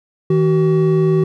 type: tone pair together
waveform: triangle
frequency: 159.24 / 378.3 Hz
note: D#3 / F#4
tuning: +40 / +38 cents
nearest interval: octave + minor third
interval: 1498 cents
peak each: -12 dBFS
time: 0.3-1.24 s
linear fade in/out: 5 ms
effects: none